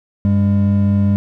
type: tone pair together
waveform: triangle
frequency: 97 / 201.4 Hz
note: G2 / G3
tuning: -18 / +47 cents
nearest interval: octave + minor second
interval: 1265 cents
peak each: -12 dBFS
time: 0.25-1.16 s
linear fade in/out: 0 ms
effects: none